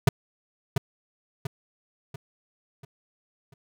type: tone with echo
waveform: square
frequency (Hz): 135.8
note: C#3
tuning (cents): -35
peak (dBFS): -14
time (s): 0.07-0.09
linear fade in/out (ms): 5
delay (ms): 690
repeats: 5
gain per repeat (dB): -7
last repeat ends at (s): 3.54
effects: none